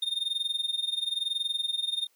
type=tone with amplitude modulation; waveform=triangle; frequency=3656 Hz; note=A#7; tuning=34 cents flat; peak=-23 dBFS; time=0.02-2.07 s; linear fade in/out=5 ms; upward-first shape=sine; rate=21 Hz; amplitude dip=85%; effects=white hiss -68 dBFS RMS until 2.15 s + high-pass 300 Hz 12 dB/octave